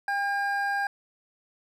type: tone pair together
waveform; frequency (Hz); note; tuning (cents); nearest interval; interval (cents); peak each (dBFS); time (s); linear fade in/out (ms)
triangle; 801 / 1614.1; G5 / G#6; +37 / -50; octave; 1213; -26; 0.08-0.87; 2
effects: none